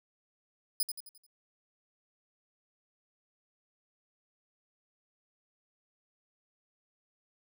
5% pulse tone with echo, 5000 Hz, D#8, 8 cents sharp, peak -20 dBFS, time 0.8-0.83 s, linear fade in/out 2 ms, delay 87 ms, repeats 5, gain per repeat -7 dB, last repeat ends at 1.265 s, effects none

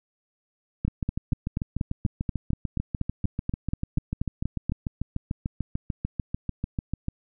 two click trains, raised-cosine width 5 ms, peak -13 / -15 dBFS, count 17 / 43, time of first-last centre 0.85-4.696 / 0.88-7.084 s, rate 4.16 / 6.77 Hz, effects none

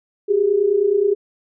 sine tone pair together, 381.5 / 411.1 Hz, G4 / G#4, -47 / -18 cents, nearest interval minor second, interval 129 cents, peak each -19 / -15 dBFS, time 0.28-1.15 s, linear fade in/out 20 ms, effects none

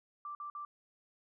sine tone bursts, 1174.7 Hz, D6, in tune, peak -40 dBFS, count 3, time 0.25-0.65 s, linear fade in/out 2 ms, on 100 ms, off 50 ms, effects none

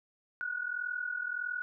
sine tone pair together, 1450.4 / 1492 Hz, F#6 / F#6, -35 / +14 cents, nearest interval unison, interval 49 cents, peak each -35 / -37 dBFS, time 0.41-1.62 s, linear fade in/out 0 ms, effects none

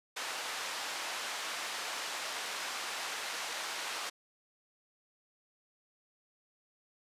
pink band-pass noise, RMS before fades -39 dBFS, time 0.16-4.1 s, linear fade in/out 10 ms, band 840 to 7200 Hz, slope 12 dB/octave, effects resampled to 32000 Hz

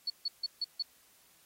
sine tone bursts, 4413 Hz, C#8, 9 cents flat, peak -30 dBFS, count 5, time 0.07-0.825 s, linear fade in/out 5 ms, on 31 ms, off 150 ms, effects white hiss -64 dBFS RMS until 1.45 s + AAC 48 kbps

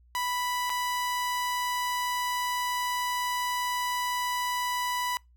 sawtooth tone with dropouts, 987.8 Hz, B5, in tune, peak -24 dBFS, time 0.15-5.17 s, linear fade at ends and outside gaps 0 ms, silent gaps 0.696-0.701 s, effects noise-tail reverb RT60 0.2 s tail -25 dB re dry + added 60 Hz sine -56 dBFS peak until 5.36 s

